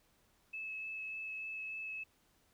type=tone with vibrato; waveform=sine; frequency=2600 Hz; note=E7; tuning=24 cents flat; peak=-40 dBFS; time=0.53-2.04 s; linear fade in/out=10 ms; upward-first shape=sine; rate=3.4 Hz; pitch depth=10 cents each way; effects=pink hiss -72 dBFS RMS until 2.53 s